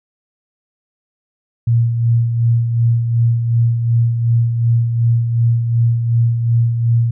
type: tone with tremolo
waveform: sine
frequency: 116.9 Hz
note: A#2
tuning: 5 cents sharp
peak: -9 dBFS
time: 1.67-7.11 s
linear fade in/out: 5 ms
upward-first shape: sine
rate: 2.7 Hz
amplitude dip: 50%
effects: none